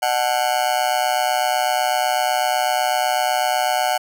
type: tone with amplitude modulation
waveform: 40% pulse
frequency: 740 Hz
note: F#5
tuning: in tune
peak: -12 dBFS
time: 0.02-3.98 s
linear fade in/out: 10 ms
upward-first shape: sine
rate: 128 Hz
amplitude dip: 100%
effects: none